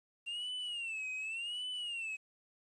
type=tone with vibrato; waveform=triangle; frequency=2751 Hz; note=F7; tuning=27 cents flat; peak=-36 dBFS; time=0.26-2.17 s; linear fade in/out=20 ms; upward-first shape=sine; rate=0.88 Hz; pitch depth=150 cents each way; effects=resampled to 24000 Hz + 11-bit